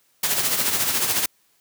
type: noise with tremolo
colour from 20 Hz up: white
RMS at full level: -20 dBFS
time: 0.23-1.26 s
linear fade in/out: 5 ms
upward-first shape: sine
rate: 14 Hz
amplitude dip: 50%
effects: white hiss -63 dBFS RMS until 1.6 s + high-pass 80 Hz 12 dB/octave